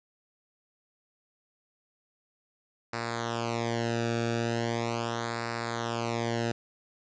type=tone with flanger; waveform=sawtooth; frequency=116.54 Hz; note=A#2; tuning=in tune; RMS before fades=-31 dBFS; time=2.93-6.52 s; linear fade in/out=5 ms; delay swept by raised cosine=0.31 to 0.98 ms; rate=0.39 Hz; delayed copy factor=-0.85; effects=resampled to 16000 Hz + 9-bit